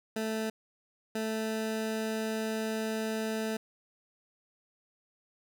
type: tone pair in turn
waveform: 20% pulse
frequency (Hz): 220 / 220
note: A3 / A3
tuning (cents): 0 / 0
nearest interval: unison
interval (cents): 0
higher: neither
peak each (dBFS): -26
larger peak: neither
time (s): 0.16-0.5 / 1.15-3.57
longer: second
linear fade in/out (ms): 5
effects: none